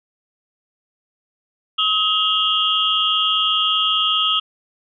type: tone cluster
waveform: sine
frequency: 1268 / 2840 / 3140 / 3335 Hz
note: D#6 / F7 / G7 / G#7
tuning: +32 / +28 / +2 / +7 cents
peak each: -21 dBFS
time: 1.78-4.4 s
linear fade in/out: 10 ms
effects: none